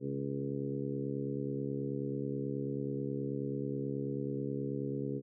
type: harmonic tone with a mistuned harmonic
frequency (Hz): 69.3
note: C#2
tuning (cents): 0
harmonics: 2 / 3 / 4 / 5 / 6 / 7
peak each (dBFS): -39 / -42 / -39 / -45 / -40 / -44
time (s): 0-5.22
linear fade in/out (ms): 50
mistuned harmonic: 2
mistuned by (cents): -45
effects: none